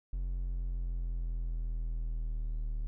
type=exponential sweep; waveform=triangle; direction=down; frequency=45.19 to 37.94 Hz; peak=-30 dBFS; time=0.13-2.87 s; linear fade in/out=0 ms; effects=none